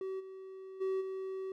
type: tone with level steps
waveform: triangle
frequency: 381 Hz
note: G4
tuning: 49 cents flat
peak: -34 / -43 / -29 / -35 dBFS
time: 0.01-1.52 s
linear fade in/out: 2 ms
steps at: 0.19 / 0.8 / 1 s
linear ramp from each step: 20 ms
effects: none